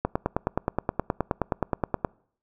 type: click train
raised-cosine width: 1 ms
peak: -9 dBFS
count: 20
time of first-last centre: 0.05-2.048 s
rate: 9.51 Hz
effects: noise-tail reverb RT60 0.6 s tail -26 dB re dry